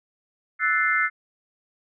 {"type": "chord", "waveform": "sine", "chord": "F# half-diminished seventh", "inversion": "third", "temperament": "equal", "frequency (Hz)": [1318.5, 1480, 1760, 2093], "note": ["E6", "F#6", "A6", "C7"], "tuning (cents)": [0, 0, 0, 0], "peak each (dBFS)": [-26, -25, -25, -23], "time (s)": [0.59, 1.1], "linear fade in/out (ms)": 50, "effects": []}